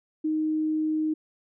sine tone, 311.1 Hz, D#4, in tune, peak -23 dBFS, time 0.24-1.14 s, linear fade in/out 10 ms, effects none

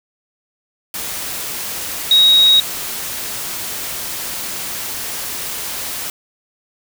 sine tone in noise, 3791 Hz, A#7, 28 cents sharp, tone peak -7 dBFS, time 2.11-2.6 s, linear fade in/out 2 ms, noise white, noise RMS -25 dBFS, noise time 0.94-6.1 s, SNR +15 dB, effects none

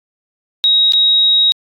sine tone with dropouts, 3797 Hz, A#7, 31 cents sharp, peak -8 dBFS, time 0.64-1.52 s, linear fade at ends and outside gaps 0 ms, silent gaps 0.922-0.935 s, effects AAC 48 kbps

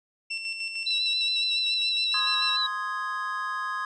30% pulse tone with tremolo, 2700 Hz, E7, 41 cents sharp, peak -26 dBFS, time 0.3-2.57 s, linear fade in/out 10 ms, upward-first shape square, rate 6.6 Hz, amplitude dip 45%
sine tone with vibrato, 3951 Hz, B7, in tune, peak -24 dBFS, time 0.86-2.67 s, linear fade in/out 10 ms, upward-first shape sine, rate 7.1 Hz, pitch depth 32 cents each way
triangle chord, Ab major, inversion first, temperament equal, 1046.5 / 1244.5 / 1661.2 Hz, C6 / Eb6 / Ab6, 0 / 0 / 0 cents, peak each -31 dBFS, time 2.14-3.85 s, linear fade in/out 2 ms
effects resampled to 22050 Hz

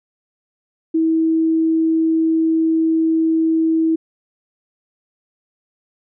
sine tone, 323.1 Hz, E4, 35 cents flat, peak -13 dBFS, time 0.94-3.96 s, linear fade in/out 10 ms, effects none

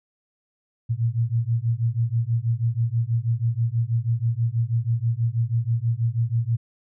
sine beating tone pair, 113.1 / 119.3 Hz, A2 / A#2, +48 / +41 cents, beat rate 6.2 Hz, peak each -23 dBFS, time 0.89-6.57 s, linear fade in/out 20 ms, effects none

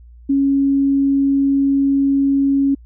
sine tone, 276.1 Hz, C#4, 7 cents flat, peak -12 dBFS, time 0.29-2.75 s, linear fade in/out 10 ms, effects added 59 Hz sine -39 dBFS peak until 2.85 s

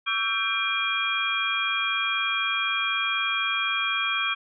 sine tone cluster, 1134 / 1335 / 1574 / 2392 / 3268 Hz, C#6 / E6 / G6 / D7 / G#7, +39 / +22 / +7 / +31 / -29 cents, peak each -31 / -32 / -31 / -27 / -29 dBFS, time 0.06-4.35 s, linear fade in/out 20 ms, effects none

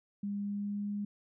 sine tone with pitch glide, 202.3 to 204.8 Hz, G#3 to G#3, -45 to -24 cents, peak -33 dBFS, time 0.23-1.05 s, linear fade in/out 5 ms, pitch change +21 cents, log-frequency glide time 0.35-0.88 s, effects none

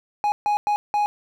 triangle tone bursts at uneven times, 830.6 Hz, G#5, in tune, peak -16 dBFS, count 4, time 0.24-0.32 / 0.46-0.57 / 0.67-0.76 / 0.94-1.06 s, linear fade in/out 0 ms, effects none

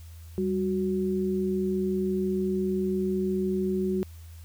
sine tone pair together, 195.1 / 369.4 Hz, G3 / F#4, -8 / -3 cents, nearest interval major seventh, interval 1105 cents, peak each -27 dBFS, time 0.38-4.03 s, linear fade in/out 0 ms, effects added 82 Hz sine -42 dBFS peak until 4.44 s + white hiss -57 dBFS RMS until 4.44 s

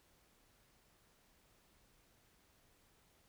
silence, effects pink hiss -71 dBFS RMS until 3.28 s

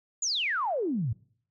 sine exponential sweep, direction down, 7200 to 100.5 Hz, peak -26 dBFS, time 0.22-1.13 s, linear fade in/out 5 ms, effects noise-tail reverb RT60 0.6 s tail -24 dB re dry

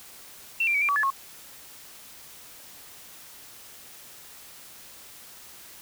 sine tone with pitch steps, 2702 / 2370 / 2269 / 2376 / 1141 / 1719 / 1089 Hz, E7 / D7 / C#7 / D7 / C#6 / A6 / C#6, +42 / +15 / +40 / +20 / +50 / -41 / -31 cents, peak -21 dBFS, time 0.6-1.104 s, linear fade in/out 5 ms, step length 72 ms, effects white hiss -47 dBFS RMS until 5.81 s

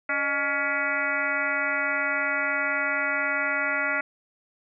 harmonic tone with a mistuned harmonic, 281.5 Hz, C#4, 27 cents sharp, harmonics 1 / 2 / 3 / 4 / 5 / 6 / 7 / 8 / 9, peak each -38 / -33 / -38 / -36 / -28 / -35 / -28 / -32 / -38 dBFS, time 0.09-4.01 s, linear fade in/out 5 ms, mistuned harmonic 2, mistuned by +150 cents, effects none

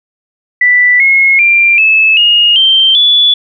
sine tone with pitch steps, 1975.5 / 2167 / 2377 / 2607 / 2859 / 3136 / 3440 Hz, B6 / C#7 / D7 / E7 / F7 / G7 / A7, 0 / -40 / +20 / -20 / +40 / 0 / -40 cents, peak -4 dBFS, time 0.61-3.34 s, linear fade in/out 5 ms, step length 390 ms, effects none

